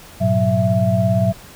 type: tone cluster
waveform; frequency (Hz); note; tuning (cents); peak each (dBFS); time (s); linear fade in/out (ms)
sine; 103.7 / 121.2 / 184.8 / 663; G#2 / B2 / F#3 / E5; -2 / -32 / -2 / +10; -19; 0.2-1.33; 20
effects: pink hiss -41 dBFS RMS until 1.55 s